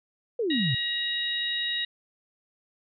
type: exponential sweep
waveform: sine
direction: down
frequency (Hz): 503 to 116.54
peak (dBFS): -24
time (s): 0.39-0.75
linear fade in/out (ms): 5
type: harmonic tone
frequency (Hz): 951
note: A#5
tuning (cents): +34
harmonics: 2 / 3 / 4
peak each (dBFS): -32 / -35 / -28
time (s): 0.5-1.85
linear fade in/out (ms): 5
effects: none